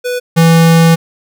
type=tone pair in turn; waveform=square; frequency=493.9 / 165.17 Hz; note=B4 / E3; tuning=0 / +4 cents; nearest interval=octave + perfect fifth; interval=1896 cents; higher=first; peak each=-15 / -5 dBFS; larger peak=second; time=0.04-0.2 / 0.36-0.96 s; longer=second; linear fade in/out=20 ms; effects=none